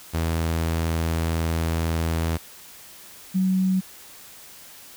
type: tone pair in turn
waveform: sawtooth / sine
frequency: 82 / 187.63 Hz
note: E2 / F#3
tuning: -9 / +24 cents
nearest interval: octave + major second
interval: 1433 cents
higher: second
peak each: -18 dBFS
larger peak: neither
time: 0.13-2.38 / 3.34-3.81 s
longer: first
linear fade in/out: 20 ms
effects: white hiss -45 dBFS RMS until 4.96 s